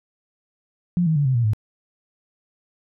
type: tone with pitch steps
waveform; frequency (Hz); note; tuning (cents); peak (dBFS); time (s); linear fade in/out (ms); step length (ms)
sine; 175.6 / 159.18 / 144.29 / 130.79 / 118.56 / 107.47; F3 / D#3 / D3 / C3 / A#2 / A2; +10 / +40 / -30 / 0 / +30 / -40; -16; 0.97-1.534; 0; 94
effects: none